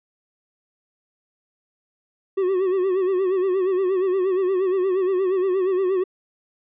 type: tone with vibrato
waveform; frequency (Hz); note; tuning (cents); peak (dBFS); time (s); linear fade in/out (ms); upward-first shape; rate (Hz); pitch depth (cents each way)
triangle; 375.3; F#4; +25; -16; 2.37-6.04; 10; sine; 8.5; 78
effects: resampled to 8000 Hz